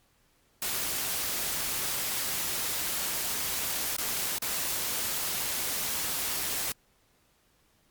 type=noise with dropouts; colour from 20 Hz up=white; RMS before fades=-31 dBFS; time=0.62-6.72 s; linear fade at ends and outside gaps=2 ms; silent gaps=3.966-3.983 / 4.384-4.42 s; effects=pink hiss -67 dBFS RMS until 7.9 s + MP3 96 kbps